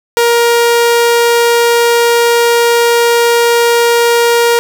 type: tone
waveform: sawtooth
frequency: 470.9 Hz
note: A#4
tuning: 18 cents sharp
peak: -3 dBFS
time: 0.17-4.59 s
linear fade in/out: 0 ms
effects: none